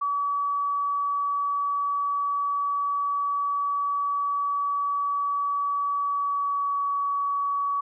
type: tone with pitch glide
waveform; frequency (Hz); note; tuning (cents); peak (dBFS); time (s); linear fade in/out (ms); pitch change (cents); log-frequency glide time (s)
sine; 1141 to 1133.1; C#6 to C#6; +50 to +38; -23; 0.01-7.81; 10; -12; 5.97-6.81
effects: none